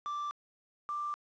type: tone pair in turn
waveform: triangle / sine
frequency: 1174.7 / 1181 Hz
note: D6 / D6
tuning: 0 / +9 cents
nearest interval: unison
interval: 9 cents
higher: second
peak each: -32 / -33 dBFS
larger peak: first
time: 0.06-0.31 / 0.89-1.14 s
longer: neither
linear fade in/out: 0 ms
effects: resampled to 16000 Hz + 10-bit